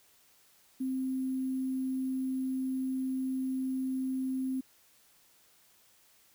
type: tone with sample-and-hold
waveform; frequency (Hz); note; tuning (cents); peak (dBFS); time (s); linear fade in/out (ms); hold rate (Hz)
sine; 261.6; C4; 0; -30; 0.8-4.61; 10; 11025
effects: white hiss -64 dBFS RMS until 6.34 s